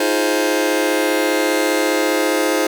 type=chord; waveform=sawtooth; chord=F minor seventh; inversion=third; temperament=just; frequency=314.3 / 349.2 / 419.1 / 523.8 Hz; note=Eb4 / F4 / Ab4 / C5; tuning=+18 / 0 / +16 / +2 cents; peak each=-16 / -18 / -18 / -16 dBFS; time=0-2.67 s; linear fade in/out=5 ms; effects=none